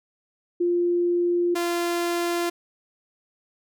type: tone pair in turn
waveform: sine / sawtooth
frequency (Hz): 349.2 / 345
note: F4 / F4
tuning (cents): 0 / -21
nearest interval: unison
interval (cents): 21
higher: first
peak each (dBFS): -19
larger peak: neither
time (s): 0.6-1.55 / 1.55-2.5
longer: neither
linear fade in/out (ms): 10
effects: none